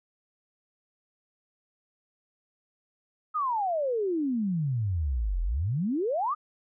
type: exponential two-way sweep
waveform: sine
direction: down then up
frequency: 1288 to 40.44 to 1288 Hz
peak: -25 dBFS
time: 3.34-6.35 s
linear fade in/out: 20 ms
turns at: 5.42 s
effects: none